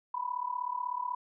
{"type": "tone with amplitude modulation", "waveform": "sine", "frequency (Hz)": 987.8, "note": "B5", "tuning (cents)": 0, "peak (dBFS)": -28, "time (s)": [0.14, 1.15], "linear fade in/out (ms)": 5, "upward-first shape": "sine", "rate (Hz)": 36.2, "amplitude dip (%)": 85, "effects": []}